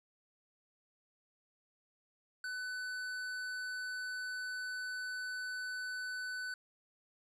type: tone with hard clipping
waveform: sine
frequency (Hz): 1500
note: F#6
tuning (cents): +23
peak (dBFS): -40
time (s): 2.44-6.54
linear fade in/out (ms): 2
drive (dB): 11
effects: none